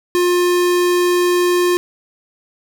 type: tone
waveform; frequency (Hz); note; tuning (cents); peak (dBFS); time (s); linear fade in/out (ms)
square; 354.9; F4; +28; -13; 0.15-1.77; 0
effects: none